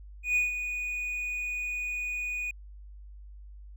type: tone with ADSR envelope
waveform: triangle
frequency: 2469 Hz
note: D#7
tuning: 14 cents flat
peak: -20 dBFS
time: 0.23-2.51 s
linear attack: 130 ms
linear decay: 150 ms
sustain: -9 dB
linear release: 4 ms
effects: added 50 Hz sine -44 dBFS peak until 3.76 s